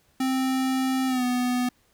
square tone with pitch glide, 261.8 to 248 Hz, C4 to B3, +1 to +7 cents, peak -23 dBFS, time 0.2-1.69 s, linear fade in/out 5 ms, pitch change -94 cents, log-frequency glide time 1.07-1.24 s, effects pink hiss -64 dBFS RMS until 1.93 s

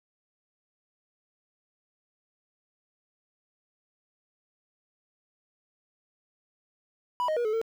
triangle tone with pitch steps, 983 / 622 / 478.9 / 430.7 / 451.6 Hz, B5 / D#5 / A#4 / A4 / A4, -8 / -1 / +47 / -37 / +45 cents, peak -23 dBFS, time 7.2-7.615 s, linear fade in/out 0 ms, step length 83 ms, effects 10-bit

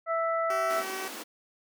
harmonic tone, 660 Hz, E5, 2 cents sharp, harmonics 1 / 2 / 3, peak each -28 / -29 / -38 dBFS, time 0.06-0.84 s, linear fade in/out 50 ms
10% pulse tone, 381 Hz, G4, 49 cents flat, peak -26 dBFS, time 0.5-1.08 s, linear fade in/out 2 ms
pink high-pass noise, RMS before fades -40 dBFS, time 0.69-1.24 s, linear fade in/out 20 ms, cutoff 210 Hz, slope 96 dB/octave
effects none

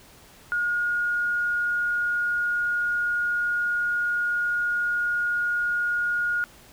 sine tone, 1433 Hz, F6, 44 cents sharp, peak -22 dBFS, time 0.52-6.44 s, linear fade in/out 0 ms, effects pink hiss -51 dBFS RMS until 6.72 s

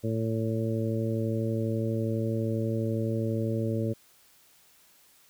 harmonic tone, 112.2 Hz, A2, 34 cents sharp, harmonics 1 / 2 / 3 / 4 / 5, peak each -29 / -32 / -34 / -35 / -36 dBFS, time 0.03-3.94 s, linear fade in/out 20 ms, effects white hiss -60 dBFS RMS until 5.29 s

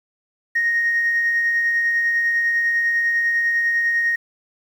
sine tone with tremolo, 1864.7 Hz, A#6, in tune, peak -14 dBFS, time 0.55-4.16 s, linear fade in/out 10 ms, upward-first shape sine, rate 10 Hz, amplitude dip 30%, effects tanh soft clip ceiling -12 dBFS + 8-bit

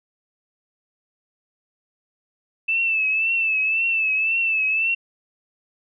sine tone with vibrato, 2637 Hz, E7, in tune, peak -18 dBFS, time 2.68-4.95 s, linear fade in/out 10 ms, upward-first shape triangle, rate 1.9 Hz, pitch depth 65 cents each way, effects none

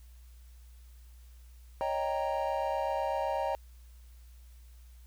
triangle chord, Eb dominant seventh, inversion third, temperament equal with one note detuned, 554.4 / 622.3 / 787.2 / 932.3 Hz, Db5 / Eb5 / G5 / Bb5, 0 / 0 / +7 / 0 cents, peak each -33 dBFS, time 1.81-3.55 s, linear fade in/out 0 ms, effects added 60 Hz sine -50 dBFS peak until 5.06 s + white hiss -66 dBFS RMS until 5.06 s

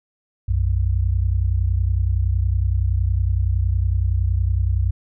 sine tone pair together, 61.74 / 92.51 Hz, B1 / F#2, 0 / 0 cents, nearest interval perfect fifth, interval 700 cents, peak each -19 dBFS, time 0.48-4.91 s, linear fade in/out 10 ms, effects none

